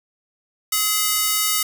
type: ring-modulated tone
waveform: 5% pulse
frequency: 1670 Hz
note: G#6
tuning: 9 cents sharp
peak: -4 dBFS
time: 0.72-1.63 s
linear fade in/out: 5 ms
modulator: 398 Hz
effects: none